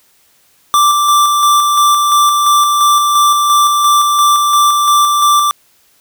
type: tone with tremolo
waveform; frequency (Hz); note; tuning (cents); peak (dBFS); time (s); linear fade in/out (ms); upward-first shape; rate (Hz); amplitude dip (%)
square; 1174.7; D6; 0; -7; 0.74-5.51; 0; square; 2.9; 30
effects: white hiss -52 dBFS RMS until 6 s

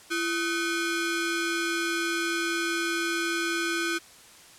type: ring-modulated tone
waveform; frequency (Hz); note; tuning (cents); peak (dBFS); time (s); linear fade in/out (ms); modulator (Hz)
sawtooth; 925; A#5; -14; -19; 0.1-3.99; 20; 587
effects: white hiss -51 dBFS RMS until 4.58 s + low-pass 10000 Hz 12 dB/octave

